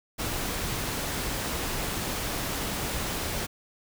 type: noise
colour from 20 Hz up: pink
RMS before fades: -31 dBFS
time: 0.18-3.47 s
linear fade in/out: 20 ms
effects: none